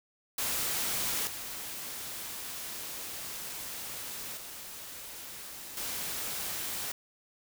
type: noise with level steps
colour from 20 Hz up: white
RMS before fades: -32 / -40 / -44 / -36 dBFS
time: 0.38-6.92 s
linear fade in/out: 5 ms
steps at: 1.27 / 4.37 / 5.77 s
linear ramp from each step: 2 ms
effects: none